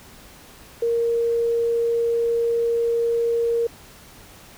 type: tone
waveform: sine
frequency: 466.2 Hz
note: A#4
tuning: in tune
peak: -18 dBFS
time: 0.82-3.67 s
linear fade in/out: 5 ms
effects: pink hiss -46 dBFS RMS until 4.57 s